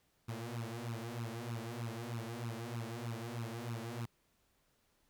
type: tone with flanger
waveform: sawtooth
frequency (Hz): 116.54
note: A#2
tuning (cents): 0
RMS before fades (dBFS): -42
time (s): 0.28-4.06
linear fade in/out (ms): 10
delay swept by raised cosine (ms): 0.74 to 6.14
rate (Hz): 3.2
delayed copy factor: +0.9
effects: pink hiss -75 dBFS RMS until 5.09 s